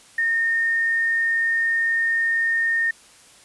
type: tone with quantisation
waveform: sine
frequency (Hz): 1831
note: A#6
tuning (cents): -32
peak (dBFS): -18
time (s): 0.18-2.91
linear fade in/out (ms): 5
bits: 8
effects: white hiss -50 dBFS RMS until 3.44 s + resampled to 24000 Hz